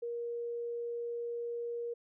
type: tone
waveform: sine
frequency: 472.3 Hz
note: A#4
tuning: 23 cents sharp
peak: -35 dBFS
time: 0.02-1.94 s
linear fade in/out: 10 ms
effects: none